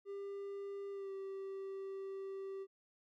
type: tone with pitch glide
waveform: triangle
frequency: 398.4 to 388.4 Hz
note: G4 to G4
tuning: +28 to -16 cents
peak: -40 dBFS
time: 0.05-2.67 s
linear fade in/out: 50 ms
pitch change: -44 cents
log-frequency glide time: 0.91-1.12 s
effects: none